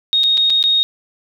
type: tone with dropouts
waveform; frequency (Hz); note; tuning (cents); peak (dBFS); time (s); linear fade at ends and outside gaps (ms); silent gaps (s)
sine; 3729; A#7; 0; -11; 0.13-0.83; 0; 0.234-0.238 / 0.372-0.377 / 0.499-0.503 / 0.627-0.639
effects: 8-bit